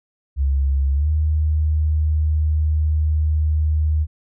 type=tone with pitch glide; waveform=sine; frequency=68.6 to 77 Hz; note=C#2 to D#2; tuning=-17 to -17 cents; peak=-15 dBFS; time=0.36-4.07 s; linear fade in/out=50 ms; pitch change=+200 cents; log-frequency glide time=0.93-1.09 s; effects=none